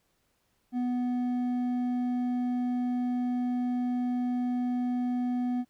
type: tone with hard clipping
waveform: sine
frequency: 246.9 Hz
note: B3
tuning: in tune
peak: -28 dBFS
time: 0.72-5.65 s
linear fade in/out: 50 ms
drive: 5 dB
effects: pink hiss -73 dBFS RMS until 5.69 s